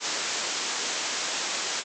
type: low-pass noise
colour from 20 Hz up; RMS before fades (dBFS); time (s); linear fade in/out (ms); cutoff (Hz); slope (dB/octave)
white; -30; 0-1.84; 50; 7600; 96
effects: high-pass 300 Hz 12 dB/octave